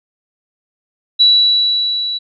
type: tone with level ramp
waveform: sine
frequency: 3930 Hz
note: B7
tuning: 9 cents flat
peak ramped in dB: -5 to -18 dBFS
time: 1.19-2.19 s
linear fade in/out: 20 ms
effects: none